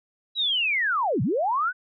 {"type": "linear two-way sweep", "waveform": "sine", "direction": "down then up", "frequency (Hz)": [3951, 103.9, 1542], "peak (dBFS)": -21, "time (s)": [0.35, 1.73], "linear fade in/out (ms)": 50, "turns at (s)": 1.22, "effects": []}